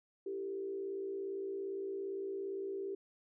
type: tone with frequency modulation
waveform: sine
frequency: 390.2 Hz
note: G4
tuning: 8 cents flat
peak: -37 dBFS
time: 0.26-2.95 s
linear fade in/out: 5 ms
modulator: 57.5 Hz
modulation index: 0.61
effects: none